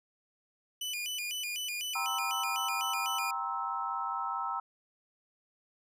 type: tone with vibrato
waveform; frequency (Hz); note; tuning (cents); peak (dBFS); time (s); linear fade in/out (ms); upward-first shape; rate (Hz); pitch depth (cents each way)
sawtooth; 2694; E7; +37; -31; 0.81-3.31; 5; square; 4; 180
type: chord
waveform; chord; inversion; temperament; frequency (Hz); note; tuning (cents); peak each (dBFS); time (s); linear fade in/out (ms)
sine; C dominant seventh; second; just; 784.9 / 941.9 / 1046.5 / 1308.1; G5 / Bb5 / C6 / E6; +2 / +18 / 0 / -14; -39 / -37 / -40 / -35; 1.95-4.6; 5
effects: none